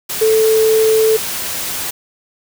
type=tone in noise; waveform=sine; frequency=440 Hz; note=A4; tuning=in tune; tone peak=-9 dBFS; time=0.21-1.17 s; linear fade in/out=10 ms; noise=white; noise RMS=-22 dBFS; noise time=0.09-1.91 s; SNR=+10 dB; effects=none